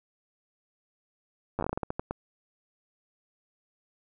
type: slowing click train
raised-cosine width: 1 ms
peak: -16 dBFS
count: 13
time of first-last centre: 1.59-2.11 s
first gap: 9 ms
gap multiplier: 1.26
effects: none